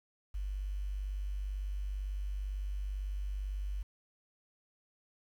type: tone with quantisation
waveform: sine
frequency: 48.96 Hz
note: G1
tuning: 1 cent flat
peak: -34 dBFS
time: 0.34-3.83 s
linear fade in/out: 10 ms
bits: 10
effects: none